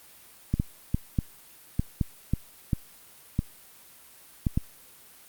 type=clicks; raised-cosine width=5 ms; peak=-11 dBFS; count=11; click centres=0.54 / 0.599 / 0.945 / 1.188 / 1.795 / 2.012 / 2.336 / 2.732 / 3.391 / 4.468 / 4.575 s; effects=white hiss -52 dBFS RMS until 5.28 s + Opus 32 kbps